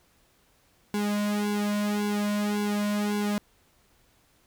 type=tone with flanger; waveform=sawtooth; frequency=206.9 Hz; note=G#3; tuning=6 cents flat; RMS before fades=-27 dBFS; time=0.94-3.38 s; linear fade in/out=0 ms; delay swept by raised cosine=1.6 to 2.36 ms; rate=1.8 Hz; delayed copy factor=-0.95; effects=pink hiss -64 dBFS RMS until 4.46 s